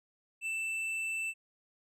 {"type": "tone with hard clipping", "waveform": "sine", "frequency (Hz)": 2657, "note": "E7", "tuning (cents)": 13, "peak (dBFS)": -34, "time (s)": [0.41, 1.34], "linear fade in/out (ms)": 50, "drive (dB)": 6, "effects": []}